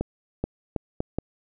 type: accelerating click train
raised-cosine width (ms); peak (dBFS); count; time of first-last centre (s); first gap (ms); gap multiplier
2; -12; 5; 0.01-1.186; 430; 0.75
effects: none